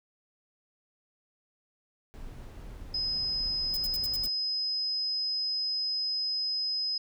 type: noise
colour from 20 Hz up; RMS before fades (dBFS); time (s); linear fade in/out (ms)
brown; -43; 2.14-4.28; 0
type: tone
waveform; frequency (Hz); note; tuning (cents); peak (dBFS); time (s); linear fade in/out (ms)
sine; 5060; D#8; +28; -28; 2.94-6.98; 5
type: noise bursts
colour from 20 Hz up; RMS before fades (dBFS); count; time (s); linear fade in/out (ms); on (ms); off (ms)
violet; -38; 6; 3.74-4.262; 0; 27; 72
effects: none